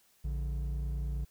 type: tone pair together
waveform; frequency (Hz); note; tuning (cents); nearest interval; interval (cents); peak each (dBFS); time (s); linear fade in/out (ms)
triangle; 58.02 / 144.4; A#1 / D3; -7 / -29; octave + major third; 1578; -30 / -39; 0.24-1.25; 10
effects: white hiss -67 dBFS RMS until 1.3 s